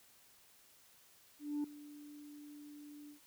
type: tone with ADSR envelope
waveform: sine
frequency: 293.7 Hz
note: D4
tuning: in tune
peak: -31 dBFS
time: 1.39-3.2 s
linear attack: 250 ms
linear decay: 4 ms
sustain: -19 dB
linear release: 110 ms
effects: tanh soft clip ceiling -33 dBFS + white hiss -65 dBFS RMS until 3.26 s